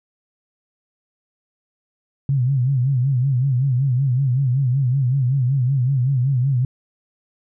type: tone with vibrato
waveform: sine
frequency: 130.81 Hz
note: C3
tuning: in tune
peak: -15 dBFS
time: 2.29-6.65 s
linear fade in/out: 2 ms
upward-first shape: sine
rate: 5.3 Hz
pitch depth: 130 cents each way
effects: none